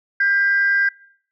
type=tone pair together; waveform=sine; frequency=1595.3 / 1975.5 Hz; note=G6 / B6; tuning=+30 / 0 cents; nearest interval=major third; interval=370 cents; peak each=-14 / -24 dBFS; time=0.2-0.89 s; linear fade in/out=5 ms; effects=noise-tail reverb RT60 0.6 s tail -21 dB re dry + tanh soft clip ceiling -8 dBFS